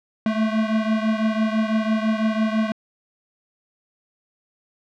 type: beating tone pair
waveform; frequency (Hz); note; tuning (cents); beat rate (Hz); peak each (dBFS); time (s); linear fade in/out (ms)
square; 217.5 / 223.5; A3 / A3; -20 / +27; 6; -21 / -25; 0.26-2.72; 2
effects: low-pass 3000 Hz 12 dB/octave